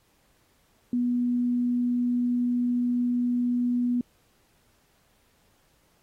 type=tone; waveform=sine; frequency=244 Hz; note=B3; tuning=21 cents flat; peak=-22 dBFS; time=0.93-4.01 s; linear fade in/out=2 ms; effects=pink hiss -66 dBFS RMS until 6.02 s + AAC 48 kbps